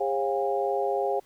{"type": "harmonic tone with a mistuned harmonic", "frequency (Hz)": 135, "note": "C#3", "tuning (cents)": -45, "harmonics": [3, 4, 5, 6], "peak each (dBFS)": [-28, -29, -30, -31], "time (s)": [0, 1.2], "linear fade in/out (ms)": 10, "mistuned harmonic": 5, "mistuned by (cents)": 80, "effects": ["pink hiss -61 dBFS RMS until 1.25 s"]}